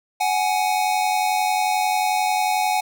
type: tone pair together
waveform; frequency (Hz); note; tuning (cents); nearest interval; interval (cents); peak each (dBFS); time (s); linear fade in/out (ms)
square; 744.8 / 836; F#5 / G#5; +11 / +11; major second; 200; -22 / -22; 0.2-2.81; 10
effects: none